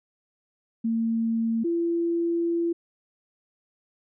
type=tone pair in turn; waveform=sine; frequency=227.3 / 338.7 Hz; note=A#3 / E4; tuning=-43 / +47 cents; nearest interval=perfect fifth; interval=690 cents; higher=second; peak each=-22 / -22 dBFS; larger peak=neither; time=0.84-1.64 / 1.64-2.73 s; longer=second; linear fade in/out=10 ms; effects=none